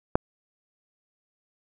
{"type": "click", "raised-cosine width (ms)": 1, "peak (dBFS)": -5, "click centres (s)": 0.155, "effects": []}